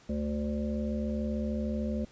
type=harmonic tone; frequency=73.5 Hz; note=D2; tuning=2 cents sharp; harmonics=1 / 3 / 5 / 7 / 8; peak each=-35 / -31 / -43 / -40 / -41 dBFS; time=0.09-2.05 s; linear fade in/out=5 ms; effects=pink hiss -58 dBFS RMS until 2.11 s + resampled to 16000 Hz